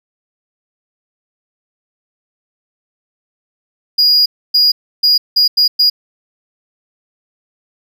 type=tone bursts at uneven times; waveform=triangle; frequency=4878 Hz; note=D#8; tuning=35 cents flat; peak=-6 dBFS; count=6; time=3.98-4.26 / 4.54-4.72 / 5.03-5.18 / 5.36-5.48 / 5.57-5.68 / 5.79-5.9 s; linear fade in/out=10 ms; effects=none